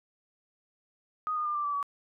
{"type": "tone with pitch steps", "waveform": "sine", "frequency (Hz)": [1244.5, 1222.4, 1200.7, 1179.4, 1158.5, 1137.9], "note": ["D#6", "D#6", "D6", "D6", "D6", "C#6"], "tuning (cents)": [0, -31, 38, 7, -24, 45], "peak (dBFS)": -28, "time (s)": [1.27, 1.828], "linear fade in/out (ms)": 0, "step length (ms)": 93, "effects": []}